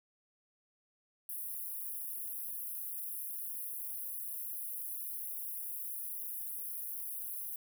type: high-pass noise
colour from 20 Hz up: white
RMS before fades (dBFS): -41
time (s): 1.29-7.56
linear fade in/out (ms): 2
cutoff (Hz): 10000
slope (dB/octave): 96
effects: none